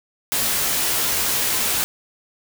white noise with comb filter, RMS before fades -21 dBFS, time 0.32-1.84 s, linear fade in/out 0 ms, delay 16 ms, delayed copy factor -0.6, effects none

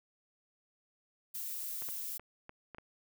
violet noise, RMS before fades -40 dBFS, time 1.34-2.18 s, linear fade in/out 10 ms
clicks, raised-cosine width 0.5 ms, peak -32 dBFS, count 6, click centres 1.822 / 1.888 / 2.196 / 2.494 / 2.747 / 2.784 s
effects none

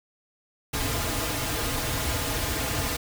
pink noise with comb filter, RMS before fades -28 dBFS, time 0.73-2.97 s, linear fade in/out 10 ms, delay 5.3 ms, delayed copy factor -0.75, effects none

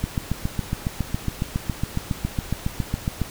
click train, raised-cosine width 5 ms, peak -10 dBFS, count 24, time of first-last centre 0.04-3.217 s, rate 7.24 Hz, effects pink hiss -38 dBFS RMS until 3.3 s

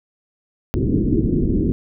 white low-pass noise, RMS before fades -18 dBFS, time 0.74-1.72 s, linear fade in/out 0 ms, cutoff 370 Hz, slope 48 dB/octave, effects none

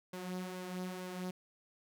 sawtooth tone with flanger, 182.9 Hz, F#3, 20 cents flat, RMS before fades -42 dBFS, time 0.13-1.31 s, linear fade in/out 5 ms, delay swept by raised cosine 1.9 to 5.3 ms, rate 2.2 Hz, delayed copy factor +0.5, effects none

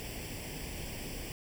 pink noise with comb filter, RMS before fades -41 dBFS, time 0-1.32 s, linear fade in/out 0 ms, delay 0.38 ms, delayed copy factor +0.75, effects none

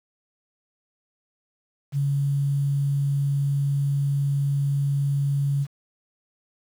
sine tone with quantisation, 140.6 Hz, C#3, 25 cents sharp, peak -20 dBFS, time 1.92-5.67 s, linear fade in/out 50 ms, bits 8, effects none

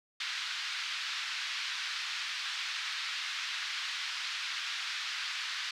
white band-pass noise, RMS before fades -37 dBFS, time 0.2-5.71 s, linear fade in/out 5 ms, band 1300 to 4500 Hz, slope 24 dB/octave, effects none

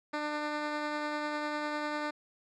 10% pulse tone with tremolo, 299 Hz, D4, 31 cents sharp, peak -23 dBFS, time 0.13-2.11 s, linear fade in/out 10 ms, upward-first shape triangle, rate 10 Hz, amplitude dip 25%, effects low-pass 4000 Hz 12 dB/octave

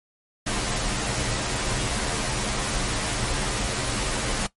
pink noise with comb filter, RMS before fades -26 dBFS, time 0.46-4.47 s, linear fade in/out 10 ms, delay 12 ms, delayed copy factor -0.9, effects noise-tail reverb RT60 0.1 s tail -17 dB re dry + MP3 48 kbps

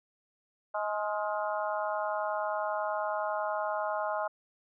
harmonic tone with a mistuned harmonic, 210.1 Hz, G#3, 20 cents sharp, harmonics 3 / 4 / 5 / 6 / 7, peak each -33 / -35 / -37 / -39 / -40 dBFS, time 0.74-4.28 s, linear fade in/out 10 ms, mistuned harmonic 7, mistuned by -62 cents, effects none

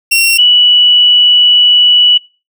sawtooth / sine tone pair in turn, 2734 / 2949 Hz, F7 / F#7, -37 / -6 cents, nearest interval minor second, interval 131 cents, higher second, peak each -3 dBFS, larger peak neither, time 0.11-0.38 / 0.38-2.18 s, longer second, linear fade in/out 10 ms, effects noise-tail reverb RT60 0.3 s tail -22 dB re dry

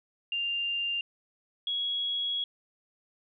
sine tone pair in turn, 2794 / 3329 Hz, F7 / G#7, 0 / +3 cents, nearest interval minor third, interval 303 cents, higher second, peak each -28 dBFS, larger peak neither, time 0.32-1.01 / 1.67-2.44 s, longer second, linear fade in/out 2 ms, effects none

